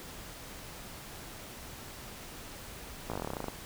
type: slowing click train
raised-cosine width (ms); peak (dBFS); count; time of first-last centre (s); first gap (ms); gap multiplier
1; -21; 15; 3.1-3.483; 17; 1.07
effects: pink hiss -46 dBFS RMS until 3.65 s